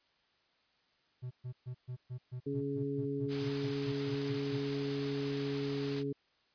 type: tone bursts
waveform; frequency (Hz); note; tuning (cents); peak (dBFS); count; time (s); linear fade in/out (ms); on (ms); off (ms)
triangle; 125.3; B2; +25; -36; 16; 1.22-4.594; 20; 89; 130
type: harmonic tone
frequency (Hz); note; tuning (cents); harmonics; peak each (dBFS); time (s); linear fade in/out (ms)
140; C#3; +18; 1 / 2 / 3; -39 / -37 / -37; 2.46-6.13; 10
type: noise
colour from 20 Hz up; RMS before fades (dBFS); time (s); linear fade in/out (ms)
white; -42; 3.28-6.04; 50
effects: white hiss -72 dBFS RMS until 6.54 s + resampled to 11025 Hz